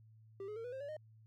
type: tone with pitch steps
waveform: triangle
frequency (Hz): 392 / 422.6 / 455.5 / 491 / 529.3 / 570.6 / 615.1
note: G4 / G#4 / A#4 / B4 / C5 / C#5 / D#5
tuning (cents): 0 / +30 / -40 / -10 / +20 / +50 / -20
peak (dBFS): -40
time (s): 0.4-0.967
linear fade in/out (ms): 2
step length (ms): 81
effects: added 110 Hz sine -59 dBFS peak until 1.26 s